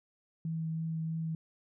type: tone with vibrato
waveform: sine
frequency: 161.6 Hz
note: E3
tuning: 34 cents flat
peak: -32 dBFS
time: 0.45-1.35 s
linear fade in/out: 2 ms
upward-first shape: triangle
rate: 3.1 Hz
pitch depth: 11 cents each way
effects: none